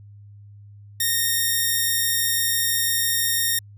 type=tone; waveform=5% pulse; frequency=1846 Hz; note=A#6; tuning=17 cents flat; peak=-9 dBFS; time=1-3.59 s; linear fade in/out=5 ms; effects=added 102 Hz sine -42 dBFS peak until 3.77 s